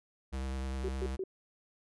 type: tone with vibrato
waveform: square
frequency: 66 Hz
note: C2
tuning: 16 cents sharp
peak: -35 dBFS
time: 0.32-1.17 s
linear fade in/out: 20 ms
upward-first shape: sine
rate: 9.9 Hz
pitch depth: 22 cents each way
type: tone bursts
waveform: sine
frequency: 379.2 Hz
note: F#4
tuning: 43 cents sharp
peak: -33 dBFS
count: 3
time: 0.84-1.238 s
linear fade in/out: 2 ms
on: 46 ms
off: 130 ms
effects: resampled to 24000 Hz